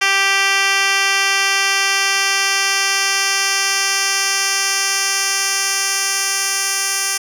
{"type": "tone with band-pass filter sweep", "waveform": "10% pulse", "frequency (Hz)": 392, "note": "G4", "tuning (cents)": 0, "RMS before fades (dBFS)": -17, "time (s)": [0.01, 7.18], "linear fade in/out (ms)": 10, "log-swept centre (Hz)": [3300, 7700], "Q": 1.1, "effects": []}